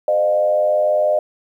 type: tone with frequency modulation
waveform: sine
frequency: 609 Hz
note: D#5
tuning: 37 cents flat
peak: -13 dBFS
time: 0.08-1.19 s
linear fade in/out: 2 ms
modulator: 94.1 Hz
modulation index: 0.66
effects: 9-bit